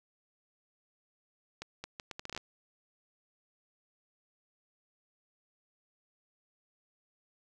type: accelerating click train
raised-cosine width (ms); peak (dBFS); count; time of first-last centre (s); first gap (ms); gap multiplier
0.2; -23; 11; 1.62-2.376; 220; 0.72
effects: none